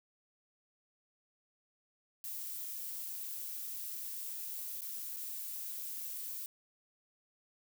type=noise with dropouts; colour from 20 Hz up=violet; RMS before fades=-42 dBFS; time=2.24-6.46 s; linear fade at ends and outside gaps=1 ms; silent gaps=4.809-4.818 / 5.163-5.167 s; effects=none